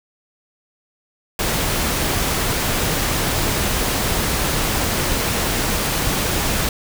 pink noise, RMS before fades -20 dBFS, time 1.39-6.69 s, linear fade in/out 2 ms, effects none

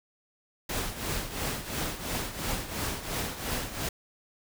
pink noise with tremolo, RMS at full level -30 dBFS, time 0.69-3.89 s, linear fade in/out 5 ms, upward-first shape triangle, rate 2.9 Hz, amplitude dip 75%, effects none

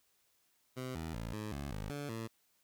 15% pulse tone with pitch steps, 128.5 / 80.8 / 56.3 / 107 / 70.7 / 51.8 / 144.2 / 113 Hz, C3 / E2 / A1 / A2 / C#2 / G#1 / D3 / A2, -31 / -34 / +40 / -48 / +35 / -4 / -31 / +47 cents, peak -33 dBFS, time 0.76-2.28 s, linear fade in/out 20 ms, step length 190 ms, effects white hiss -74 dBFS RMS until 2.63 s

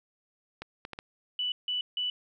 clicks, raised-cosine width 0.3 ms, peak -22 dBFS, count 4, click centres 0.62 / 0.851 / 0.933 / 0.989 s
sine tone bursts, 2970 Hz, F#7, 6 cents sharp, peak -28 dBFS, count 3, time 1.39-2.1 s, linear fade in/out 2 ms, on 130 ms, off 160 ms
effects none

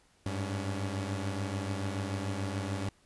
sawtooth tone cluster, 98.1 / 105 / 282.6 Hz, G2 / G#2 / C#4, +2 / +19 / +34 cents, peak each -30 / -36 / -36 dBFS, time 0.26-2.89 s, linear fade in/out 0 ms, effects pink hiss -66 dBFS RMS until 3.05 s + resampled to 24000 Hz

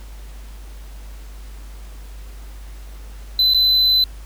triangle tone with dropouts, 4026 Hz, B7, 33 cents sharp, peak -11 dBFS, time 3.39-4.04 s, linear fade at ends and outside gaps 2 ms, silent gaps 3.537-3.545 s, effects added 50 Hz sine -33 dBFS peak until 4.25 s + pink hiss -47 dBFS RMS until 4.25 s

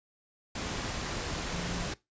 sine tone in noise, 174.61 Hz, F3, in tune, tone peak -37 dBFS, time 1.53-1.87 s, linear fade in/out 5 ms, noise pink, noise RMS -35 dBFS, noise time 0.55-1.94 s, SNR -5 dB, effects noise-tail reverb RT60 0.2 s tail -20 dB re dry + resampled to 16000 Hz

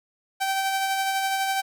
sawtooth tone with tremolo, 775 Hz, G5, 20 cents flat, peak -18 dBFS, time 0.4-1.62 s, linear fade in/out 20 ms, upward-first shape sine, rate 12 Hz, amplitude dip 30%, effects none

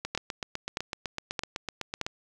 two click trains, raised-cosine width 0.2 ms, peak -15 / -12 dBFS, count 17 / 4, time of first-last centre 0.05-2.065 / 0.15-2.013 s, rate 7.94 / 1.61 Hz, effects none

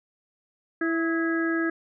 harmonic tone with a mistuned harmonic, 330 Hz, E4, 2 cents sharp, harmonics 1 / 2 / 4 / 5 / 6, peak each -24 / -37 / -35 / -29 / -40 dBFS, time 0.81-1.7 s, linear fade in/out 5 ms, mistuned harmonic 4, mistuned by -50 cents, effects none

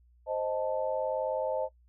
sine chord, A diminished, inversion first, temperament equal, 523.3 / 622.3 / 880 Hz, C5 / Eb5 / A5, 0 / 0 / 0 cents, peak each -32 / -32 / -36 dBFS, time 0.26-1.69 s, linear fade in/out 50 ms, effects noise-tail reverb RT60 0.1 s tail -17 dB re dry + added 60 Hz sine -59 dBFS peak until 1.88 s

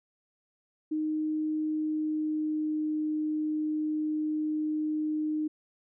sine tone with pitch glide, 309.3 to 307 Hz, D#4 to D#4, -10 to -23 cents, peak -27 dBFS, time 0.91-5.48 s, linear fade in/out 10 ms, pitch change -13 cents, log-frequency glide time 1.65-2.93 s, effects none

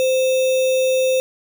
sine tone with sample-and-hold, 519 Hz, C5, 14 cents flat, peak -14 dBFS, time 0-1.2 s, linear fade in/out 0 ms, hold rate 3150 Hz, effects none

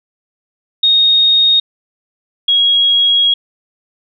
sine tone pair in turn, 3721 / 3302 Hz, A#7 / G#7, -4 / -11 cents, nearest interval major second, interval 207 cents, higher first, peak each -7 / -8 dBFS, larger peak first, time 0.83-1.6 / 2.48-3.34 s, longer second, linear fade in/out 5 ms, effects none

